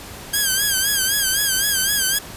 5% pulse tone with vibrato, 1600 Hz, G6, 35 cents sharp, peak -6 dBFS, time 0.33-2.19 s, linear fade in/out 10 ms, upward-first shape sine, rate 3.9 Hz, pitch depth 86 cents each way, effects pink hiss -36 dBFS RMS until 2.36 s + resampled to 32000 Hz

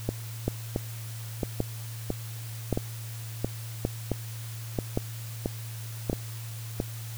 two click trains, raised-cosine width 2 ms, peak -13 / -12 dBFS, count 11 / 6, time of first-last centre 0.09-6.801 / 0.48-6.098 s, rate 1.49 / 0.89 Hz, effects added 113 Hz sine -36 dBFS peak until 7.17 s + white hiss -45 dBFS RMS until 7.17 s

